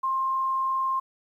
sine tone with frequency modulation, 1059 Hz, C6, 21 cents sharp, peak -23 dBFS, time 0.03-1 s, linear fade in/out 10 ms, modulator 42.7 Hz, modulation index 0.21, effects 10-bit

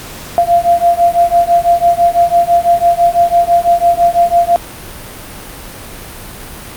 sine beating tone pair, 688 / 694 Hz, F5 / F5, -26 / -11 cents, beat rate 6 Hz, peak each -10 dBFS, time 0.38-4.56 s, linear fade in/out 0 ms, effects pink hiss -29 dBFS RMS until 6.76 s + Opus 48 kbps

